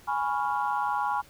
sine chord, C# dominant seventh, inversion second, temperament equal, 830.6 / 987.8 / 1108.7 / 1396.9 Hz, G#5 / B5 / C#6 / E#6, 0 / 0 / 0 / 0 cents, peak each -28 / -30 / -32 / -34 dBFS, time 0.07-1.22 s, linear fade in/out 20 ms, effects tanh soft clip ceiling -15 dBFS + pink hiss -55 dBFS RMS until 1.29 s

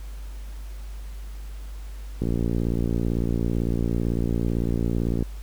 click train, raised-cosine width 3 ms, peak -12 dBFS, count 175, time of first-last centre 2.22-5.225 s, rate 57.9 Hz, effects added 50 Hz sine -33 dBFS peak until 5.42 s + pink hiss -51 dBFS RMS until 5.42 s

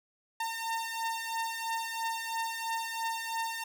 sawtooth beating tone pair, 907 / 910 Hz, A#5 / A#5, -48 / -42 cents, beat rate 3 Hz, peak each -33 / -31 dBFS, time 0.4-3.64 s, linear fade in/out 5 ms, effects none

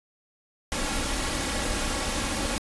pink noise with comb filter, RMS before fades -28 dBFS, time 0.72-2.58 s, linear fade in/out 0 ms, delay 3.6 ms, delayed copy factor +0.55, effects resampled to 24000 Hz

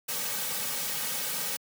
white noise with comb filter, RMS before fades -32 dBFS, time 0.08-1.57 s, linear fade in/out 10 ms, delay 2.9 ms, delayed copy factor -0.9, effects high-pass 150 Hz 12 dB/octave

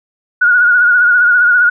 sine tone with vibrato, 1448 Hz, F#6, 38 cents flat, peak -6 dBFS, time 0.41-1.7 s, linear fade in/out 10 ms, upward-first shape sine, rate 15 Hz, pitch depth 48 cents each way, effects none

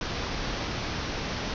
pink low-pass noise, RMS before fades -32 dBFS, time 0.01-1.54 s, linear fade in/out 2 ms, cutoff 6000 Hz, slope 96 dB/octave, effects none

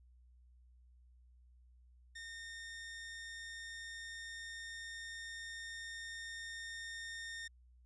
sawtooth tone with level ramp, 1829 Hz, A#6, 33 cents flat, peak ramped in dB -43 to -40 dBFS, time 2.15-7.48 s, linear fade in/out 10 ms, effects added 61 Hz sine -61 dBFS peak until 7.85 s + resampled to 22050 Hz

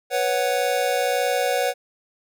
square chord, B suspended second, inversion none, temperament just, 493.9 / 555.6 / 740.8 Hz, B4 / C#5 / F#5, 0 / +4 / +2 cents, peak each -25 dBFS, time 0.1-1.74 s, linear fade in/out 50 ms, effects none

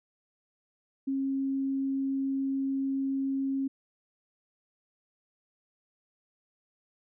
sine tone, 270.7 Hz, C#4, 41 cents flat, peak -27 dBFS, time 1.07-3.68 s, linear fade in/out 10 ms, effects none

